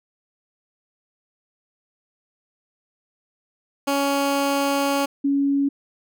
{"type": "tone pair in turn", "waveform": ["15% pulse", "sine"], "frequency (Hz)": [279.5, 279.5], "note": ["C#4", "C#4"], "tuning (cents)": [14, 14], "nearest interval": "unison", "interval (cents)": 0, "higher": "neither", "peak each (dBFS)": [-13, -17], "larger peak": "first", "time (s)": [[3.87, 5.06], [5.24, 5.69]], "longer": "first", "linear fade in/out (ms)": 10, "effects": []}